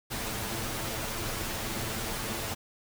pink noise with comb filter, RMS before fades -34 dBFS, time 0.1-2.55 s, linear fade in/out 20 ms, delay 9 ms, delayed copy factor +0.6, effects none

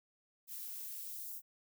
violet noise with high-pass filter sweep, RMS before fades -45 dBFS, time 0.47-1.42 s, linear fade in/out 50 ms, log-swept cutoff 250 to 8100 Hz, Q 0.74, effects none

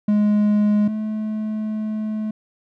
triangle tone pair in turn, 208.8 / 215.5 Hz, G#3 / A3, +10 / -36 cents, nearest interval minor second, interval 54 cents, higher second, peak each -12 / -20 dBFS, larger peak first, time 0.08-0.88 / 0.88-2.31 s, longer second, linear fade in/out 5 ms, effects none

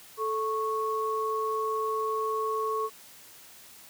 sine tone pair together, 438 / 1103.7 Hz, A4 / C#6, -8 / -8 cents, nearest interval octave + major third, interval 1600 cents, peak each -30 / -29 dBFS, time 0.17-2.9 s, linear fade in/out 50 ms, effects white hiss -51 dBFS RMS until 3.89 s + high-pass 60 Hz 12 dB/octave

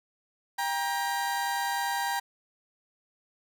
30% pulse tone pair together, 795 / 945.4 Hz, G5 / A#5, +24 / +24 cents, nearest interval minor third, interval 300 cents, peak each -28 dBFS, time 0.58-2.2 s, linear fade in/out 10 ms, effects none

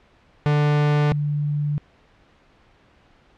45% pulse / sine tone pair in turn, 147.8 / 147.07 Hz, D3 / D3, +11 / +3 cents, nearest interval unison, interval 8 cents, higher first, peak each -16 / -20 dBFS, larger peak first, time 0.46-1.12 / 1.12-1.78 s, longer neither, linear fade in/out 0 ms, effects pink hiss -56 dBFS RMS until 3.37 s + low-pass 3000 Hz 12 dB/octave

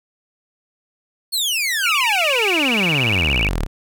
sawtooth exponential sweep, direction down, 4442 to 32.7 Hz, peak -15 dBFS, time 1.32-3.67 s, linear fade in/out 20 ms
sine tone with vibrato, 2568 Hz, E7, 46 cents flat, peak -17 dBFS, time 1.83-3.49 s, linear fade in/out 10 ms, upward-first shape sine, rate 17 Hz, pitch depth 230 cents each way
effects none

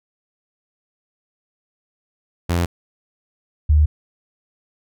sawtooth / sine tone pair in turn, 86.3 / 75.36 Hz, F2 / D2, -20 / +45 cents, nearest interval major second, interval 235 cents, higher first, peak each -13 / -10 dBFS, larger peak second, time 2.49-2.66 / 3.69-3.86 s, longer neither, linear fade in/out 10 ms, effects none

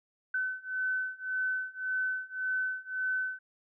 sine beating tone pair, 1516 / 1517.8 Hz, F#6 / F#6, +42 / +44 cents, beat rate 1.8 Hz, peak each -34 / -33 dBFS, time 0.34-3.39 s, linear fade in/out 5 ms, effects none

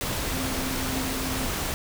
sine tone in noise, 261.6 Hz, C4, in tune, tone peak -32 dBFS, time 0.32-1.45 s, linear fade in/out 0 ms, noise pink, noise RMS -29 dBFS, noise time 0.01-1.74 s, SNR -6 dB, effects none

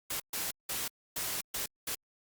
white noise bursts at uneven times, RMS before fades -35 dBFS, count 6, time 0.1-0.2 / 0.33-0.51 / 0.69-0.88 / 1.16-1.41 / 1.54-1.66 / 1.87-1.95 s, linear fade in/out 5 ms, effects Opus 48 kbps

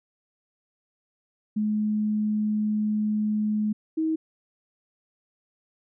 sine tone pair in turn, 212.4 / 318.2 Hz, G#3 / D#4, +39 / +39 cents, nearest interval perfect fifth, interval 700 cents, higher second, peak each -22 dBFS, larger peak neither, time 1.56-3.73 / 3.97-4.16 s, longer first, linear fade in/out 10 ms, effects none

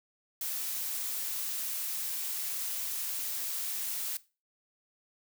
blue noise, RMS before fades -35 dBFS, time 0.41-4.17 s, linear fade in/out 2 ms, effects noise-tail reverb RT60 0.3 s tail -18 dB re dry

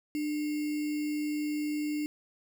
sine tone with sample-and-hold, 299 Hz, D4, 31 cents sharp, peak -29 dBFS, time 0.15-2.06 s, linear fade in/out 0 ms, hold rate 2450 Hz, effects none

